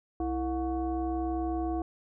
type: tone with frequency modulation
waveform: sine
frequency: 329.6 Hz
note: E4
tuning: in tune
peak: -28 dBFS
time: 0.2-1.82 s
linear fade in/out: 2 ms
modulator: 393 Hz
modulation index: 1
effects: none